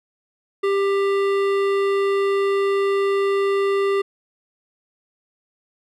sine tone with hard clipping, 395.7 Hz, G4, 16 cents sharp, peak -19 dBFS, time 0.63-4.02 s, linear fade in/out 10 ms, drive 14 dB, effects none

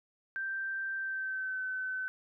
sine tone with pitch glide, 1568 to 1520.7 Hz, G6 to F#6, 0 to +47 cents, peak -33 dBFS, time 0.36-2.08 s, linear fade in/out 0 ms, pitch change -53 cents, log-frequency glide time 0.97-1.62 s, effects none

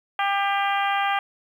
harmonic tone, 398.3 Hz, G4, 28 cents sharp, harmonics 2 / 3 / 4 / 5 / 6 / 7 / 8, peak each -23 / -27 / -29 / -31 / -33 / -34 / -35 dBFS, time 0.19-1.19 s, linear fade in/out 2 ms, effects 9-bit

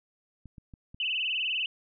clicks, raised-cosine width 5 ms, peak -34 dBFS, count 4, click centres 0.457 / 0.582 / 0.738 / 0.945 s
sine tone with vibrato, 2794 Hz, F7, in tune, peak -27 dBFS, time 1-1.66 s, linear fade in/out 2 ms, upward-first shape sine, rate 20 Hz, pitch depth 160 cents each way
effects none

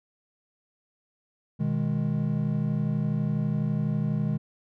triangle chord, G# minor, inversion first, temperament equal, 123.47 / 155.56 / 207.7 Hz, B2 / D#3 / G#3, 0 / 0 / 0 cents, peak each -28 / -25 / -27 dBFS, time 1.59-4.38 s, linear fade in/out 20 ms, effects none

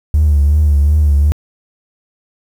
triangle tone with vibrato, 73.8 Hz, D2, 9 cents sharp, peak -4 dBFS, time 0.14-1.32 s, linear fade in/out 0 ms, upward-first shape triangle, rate 2.7 Hz, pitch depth 77 cents each way, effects tanh soft clip ceiling -4 dBFS + 7-bit

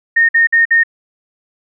sine tone bursts, 1840 Hz, A#6, 23 cents flat, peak -7 dBFS, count 4, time 0.16-0.836 s, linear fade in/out 10 ms, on 130 ms, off 52 ms, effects none

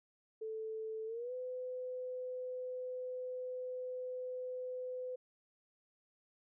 sine tone with pitch glide, 440 to 505.4 Hz, A4 to B4, 0 to +40 cents, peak -39 dBFS, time 0.41-5.16 s, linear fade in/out 10 ms, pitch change +240 cents, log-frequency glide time 1.06-1.33 s, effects none

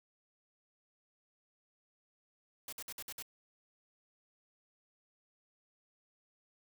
white noise bursts, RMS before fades -44 dBFS, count 6, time 2.68-3.225 s, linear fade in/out 2 ms, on 45 ms, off 55 ms, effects none

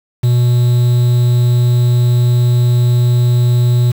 triangle tone with quantisation, 121.7 Hz, B2, 25 cents flat, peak -6 dBFS, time 0.23-3.92 s, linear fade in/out 10 ms, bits 5, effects none

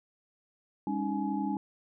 sine tone cluster, 201.4 / 277.3 / 308.7 / 843 Hz, G3 / C#4 / D#4 / G#5, +47 / +1 / -14 / +26 cents, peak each -33 / -34 / -35 / -36 dBFS, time 0.87-1.57 s, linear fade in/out 2 ms, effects none

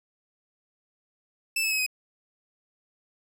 sawtooth tone with pitch steps, 2642 / 2600 / 2558 / 2517 Hz, E7 / E7 / D#7 / D#7, +3 / -24 / +47 / +19 cents, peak -21 dBFS, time 1.56-1.864 s, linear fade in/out 5 ms, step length 76 ms, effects none

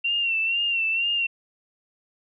sine tone with vibrato, 2735 Hz, F7, 37 cents flat, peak -21 dBFS, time 0.04-1.27 s, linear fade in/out 10 ms, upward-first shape sine, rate 2.1 Hz, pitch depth 59 cents each way, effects none

